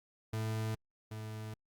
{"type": "tone pair in turn", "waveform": "40% pulse", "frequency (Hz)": [110, 108.67], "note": ["A2", "A2"], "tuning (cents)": [0, -21], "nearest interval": "unison", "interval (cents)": 21, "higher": "first", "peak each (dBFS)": [-33, -40], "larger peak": "first", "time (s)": [[0.33, 0.75], [1.11, 1.54]], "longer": "second", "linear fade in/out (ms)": 5, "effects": ["Opus 48 kbps"]}